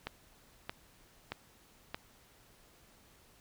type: click train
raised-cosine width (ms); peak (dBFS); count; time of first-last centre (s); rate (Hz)
0.3; -21; 4; 0.07-1.945; 1.6
effects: pink hiss -63 dBFS RMS until 3.4 s